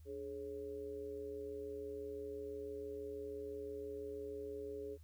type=tone with amplitude modulation; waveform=sine; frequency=420.2 Hz; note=G#4; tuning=20 cents sharp; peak=-39 dBFS; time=0.05-4.98 s; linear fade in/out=50 ms; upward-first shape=sine; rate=126 Hz; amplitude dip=80%; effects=added 79 Hz sine -55 dBFS peak until 5.03 s + white hiss -75 dBFS RMS until 5.03 s